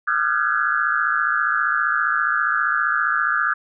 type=tone cluster; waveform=sine; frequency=1211 / 1351 / 1406 / 1521 / 1670 Hz; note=D#6 / E6 / F6 / F#6 / G#6; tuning=-47 / +42 / +11 / +47 / +9 cents; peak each=-24 dBFS; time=0.07-3.54 s; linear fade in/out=10 ms; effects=none